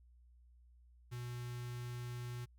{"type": "tone with notch filter", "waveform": "square", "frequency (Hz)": 121.7, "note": "B2", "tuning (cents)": -25, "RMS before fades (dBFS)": -44, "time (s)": [1.11, 2.46], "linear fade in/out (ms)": 20, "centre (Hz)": 560, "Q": 0.82, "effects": ["added 60 Hz sine -61 dBFS peak until 2.58 s"]}